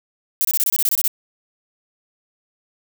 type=noise bursts; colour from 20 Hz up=violet; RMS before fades=-18 dBFS; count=11; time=0.41-1.078 s; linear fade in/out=0 ms; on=38 ms; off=25 ms; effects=none